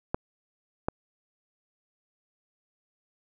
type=clicks; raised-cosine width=1 ms; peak=-12 dBFS; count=2; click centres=0.145 / 0.885 s; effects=none